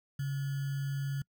sine tone with sample-and-hold, 138.59 Hz, C#3, in tune, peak -31 dBFS, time 0.19-1.22 s, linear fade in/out 5 ms, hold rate 1575 Hz, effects noise-tail reverb RT60 0.1 s tail -26 dB re dry

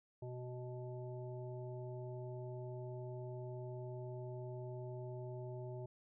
harmonic tone, 124.7 Hz, B2, 17 cents sharp, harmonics 1 / 3 / 5 / 7, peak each -45 / -49 / -52 / -59 dBFS, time 0.22-5.86 s, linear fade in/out 5 ms, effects none

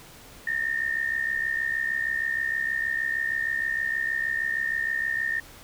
sine tone with amplitude modulation, 1824 Hz, A#6, 38 cents flat, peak -21 dBFS, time 0.47-5.4 s, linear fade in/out 5 ms, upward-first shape sine, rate 66.4 Hz, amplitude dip 75%, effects pink hiss -48 dBFS RMS until 5.63 s

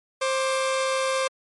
sawtooth tone pair together, 528.7 / 1174.7 Hz, C5 / D6, +18 / 0 cents, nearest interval octave + major second, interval 1382 cents, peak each -19 / -26 dBFS, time 0.21-1.28 s, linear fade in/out 10 ms, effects MP3 48 kbps

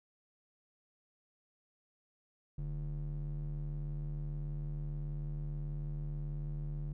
triangle ring-modulated tone, 92.5 Hz, F#2, in tune, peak -31 dBFS, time 2.58-6.93 s, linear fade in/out 5 ms, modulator 53.3 Hz, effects none

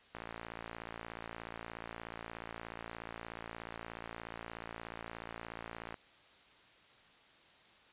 click train, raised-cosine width 0.5 ms, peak -28 dBFS, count 330, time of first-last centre 0.15-5.942 s, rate 56.8 Hz, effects white hiss -62 dBFS RMS until 7.92 s + resampled to 8000 Hz

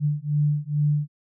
sine beating tone pair, 146.83 / 149.13 Hz, D3 / D3, 0 / +27 cents, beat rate 2.3 Hz, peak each -23 dBFS, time 0-1.08 s, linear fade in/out 50 ms, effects none

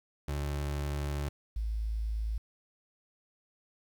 30% pulse / sine tone pair in turn, 72.1 / 54.36 Hz, D2 / A1, -31 / -20 cents, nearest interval perfect fourth, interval 489 cents, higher first, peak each -29 / -30 dBFS, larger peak first, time 0.28-1.29 / 1.56-2.38 s, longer first, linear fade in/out 5 ms, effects 10-bit

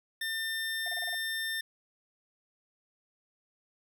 25% pulse tone, 1800 Hz, A6, 39 cents sharp, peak -28 dBFS, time 0.21-1.61 s, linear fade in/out 5 ms
triangle tone bursts, 701 Hz, F5, 6 cents sharp, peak -38 dBFS, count 6, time 0.86-1.147 s, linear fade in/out 2 ms, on 22 ms, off 31 ms
effects none

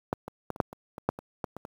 clicks, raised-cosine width 1 ms, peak -12 / -23 / -18 / -27 / -8 / -27 / -24 / -9 / -25 / -16 / -24 / -25 dBFS, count 12, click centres 0.129 / 0.28 / 0.503 / 0.561 / 0.602 / 0.729 / 0.981 / 1.09 / 1.189 / 1.442 / 1.566 / 1.651 s, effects high-pass 80 Hz 12 dB/octave + 8-bit

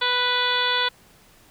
harmonic tone, 493.7 Hz, B4, 1 cent flat, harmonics 1 / 2 / 3 / 4 / 5 / 6 / 7 / 8 / 9, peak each -31 / -26 / -26 / -30 / -32 / -33 / -24 / -31 / -35 dBFS, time 0.01-0.89 s, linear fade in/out 10 ms, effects pink hiss -54 dBFS RMS until 1.5 s

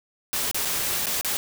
white noise with dropouts, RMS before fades -26 dBFS, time 0.33-1.37 s, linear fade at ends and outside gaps 0 ms, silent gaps 0.513-0.545 / 0.65-0.654 / 1.058-1.068 / 1.211-1.247 s, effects none

